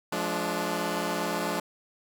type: chord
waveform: 10% pulse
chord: D diminished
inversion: first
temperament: equal with one note detuned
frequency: 174.61 / 212.1 / 293.7 Hz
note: F3 / Ab3 / D4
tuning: 0 / +37 / 0 cents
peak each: -24 dBFS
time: 0.12-1.6 s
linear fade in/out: 5 ms
effects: none